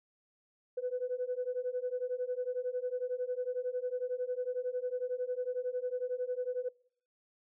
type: beating tone pair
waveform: sine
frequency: 493.9 / 504.9 Hz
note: B4 / B4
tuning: 0 / +38 cents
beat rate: 11 Hz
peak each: -35 / -35 dBFS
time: 0.77-6.69 s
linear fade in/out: 10 ms
effects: noise-tail reverb RT60 0.6 s tail -25 dB re dry + tanh soft clip ceiling -26 dBFS